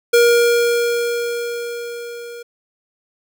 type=tone with level ramp; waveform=square; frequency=473.6 Hz; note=A#4; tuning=27 cents sharp; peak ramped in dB=-9 to -32 dBFS; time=0.13-2.43 s; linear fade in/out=10 ms; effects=none